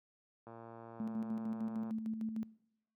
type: click train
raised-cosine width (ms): 1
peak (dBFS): -37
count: 166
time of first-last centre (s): 0.47-1.905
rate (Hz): 115
type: tone with tremolo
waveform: sine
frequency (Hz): 220.9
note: A3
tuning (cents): +7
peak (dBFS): -35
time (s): 1-2.43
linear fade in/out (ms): 0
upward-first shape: square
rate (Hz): 6.6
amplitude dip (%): 55
effects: noise-tail reverb RT60 0.8 s tail -22 dB re dry + high-pass 100 Hz 12 dB/octave